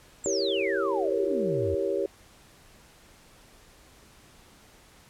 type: exponential sweep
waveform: sine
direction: down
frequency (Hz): 7690 to 77.78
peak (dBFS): -30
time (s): 0.24-1.75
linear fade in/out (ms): 5
type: chord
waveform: sine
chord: E diminished seventh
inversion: none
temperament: equal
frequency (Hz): 329.6 / 392 / 466.2 / 554.4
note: E4 / G4 / Bb4 / Db5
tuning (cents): 0 / 0 / 0 / 0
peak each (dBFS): -34 / -28 / -32 / -30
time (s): 0.26-2.06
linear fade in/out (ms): 0
effects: pink hiss -55 dBFS RMS until 5.09 s + low-pass 12000 Hz 12 dB/octave